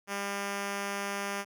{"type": "tone", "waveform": "5% pulse", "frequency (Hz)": 200, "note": "G3", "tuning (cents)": 35, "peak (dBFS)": -21, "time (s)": [0.07, 1.45], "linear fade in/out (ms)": 50, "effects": []}